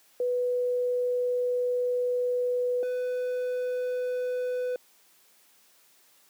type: tone pair in turn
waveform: sine / triangle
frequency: 493.9 / 499.1 Hz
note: B4 / B4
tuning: 0 / +18 cents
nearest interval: unison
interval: 18 cents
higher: second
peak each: -24 / -25 dBFS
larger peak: first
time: 0.2-2.83 / 2.83-4.76 s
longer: first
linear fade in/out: 2 ms
effects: white hiss -61 dBFS RMS until 6.29 s + high-pass 200 Hz 12 dB/octave